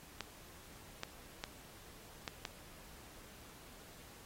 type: clicks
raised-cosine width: 0.2 ms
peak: -21 dBFS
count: 5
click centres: 0.207 / 1.034 / 1.439 / 2.278 / 2.452 s
effects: pink hiss -57 dBFS RMS until 4.25 s + AAC 48 kbps